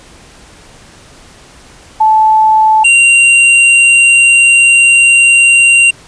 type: tone pair in turn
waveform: sine / square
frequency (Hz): 871 / 2765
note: A5 / F7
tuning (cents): -18 / -18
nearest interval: octave + minor sixth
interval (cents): 2000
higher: second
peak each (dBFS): -4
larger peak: neither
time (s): 2-2.84 / 2.84-5.91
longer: second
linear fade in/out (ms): 10
effects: pink hiss -38 dBFS RMS until 6.07 s + resampled to 22050 Hz